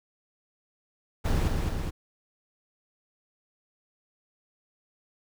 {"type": "noise with echo", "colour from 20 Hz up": "brown", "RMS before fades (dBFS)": -25, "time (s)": [1.24, 1.49], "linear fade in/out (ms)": 20, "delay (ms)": 210, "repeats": 2, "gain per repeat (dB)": -3, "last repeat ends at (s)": 1.91, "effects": []}